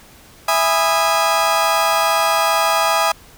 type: chord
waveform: 35% pulse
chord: E major seventh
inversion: none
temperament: just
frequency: 659.3 / 824.1 / 988.9 / 1236.1 Hz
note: E5 / G#5 / B5 / D#6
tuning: 0 / -14 / +2 / -12 cents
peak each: -18 / -18 / -20 / -17 dBFS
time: 0.48-3.12 s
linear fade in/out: 5 ms
effects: pink hiss -45 dBFS RMS until 3.37 s